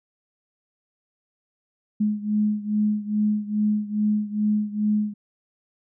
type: beating tone pair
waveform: sine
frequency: 210 / 212.4 Hz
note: G#3 / G#3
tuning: +19 / +39 cents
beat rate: 2.4 Hz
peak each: -22 / -25 dBFS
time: 2-5.14 s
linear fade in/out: 10 ms
effects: none